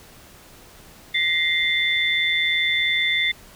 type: tone cluster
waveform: sine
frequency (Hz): 1919 / 2082 / 3532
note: A#6 / C7 / A7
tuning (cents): +50 / -9 / +6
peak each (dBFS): -27 / -21 / -22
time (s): 1.14-3.32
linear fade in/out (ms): 10
effects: pink hiss -47 dBFS RMS until 3.55 s